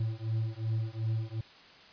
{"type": "beating tone pair", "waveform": "triangle", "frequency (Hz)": [110, 112.7], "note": ["A2", "A2"], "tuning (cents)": [0, 42], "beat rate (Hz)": 2.7, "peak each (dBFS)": -31, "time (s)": [0, 1.41], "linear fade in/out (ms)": 5, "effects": ["white hiss -54 dBFS RMS until 1.92 s", "resampled to 11025 Hz"]}